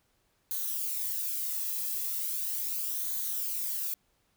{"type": "noise with flanger", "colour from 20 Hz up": "violet", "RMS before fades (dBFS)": -33, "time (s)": [0.51, 3.94], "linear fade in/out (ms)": 0, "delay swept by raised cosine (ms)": [0.38, 1.38], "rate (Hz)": 0.38, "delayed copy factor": -0.5, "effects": ["pink hiss -72 dBFS RMS until 4.36 s"]}